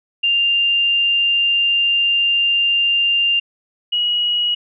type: tone pair in turn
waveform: sine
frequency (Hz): 2794 / 2905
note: F7 / F#7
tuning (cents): 0 / -32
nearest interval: minor second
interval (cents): 68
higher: second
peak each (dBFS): -13 / -15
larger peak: first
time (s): 0.23-3.4 / 3.92-4.55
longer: first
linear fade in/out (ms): 10
effects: none